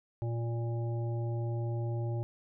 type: harmonic tone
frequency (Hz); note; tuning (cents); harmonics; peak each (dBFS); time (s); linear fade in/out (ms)
116.9; A#2; +5; 1 / 3 / 5 / 7; -31 / -41 / -45 / -48; 0.22-2.23; 0
effects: none